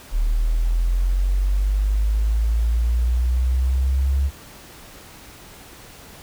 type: linear sweep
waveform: sine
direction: up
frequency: 37.17 to 69.3 Hz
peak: -16 dBFS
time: 0.11-4.31 s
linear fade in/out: 50 ms
effects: pink hiss -43 dBFS RMS until 6.22 s